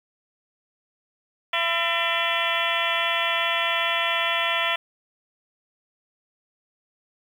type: harmonic tone with a mistuned harmonic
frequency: 337.2 Hz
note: E4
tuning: 39 cents sharp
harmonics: 2 / 3 / 4 / 5 / 6 / 7 / 8 / 9 / 10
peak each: -30 / -30 / -30 / -30 / -30 / -30 / -30 / -30 / -30 dBFS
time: 1.53-4.76 s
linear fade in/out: 5 ms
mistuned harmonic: 5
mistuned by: +110 cents
effects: 8-bit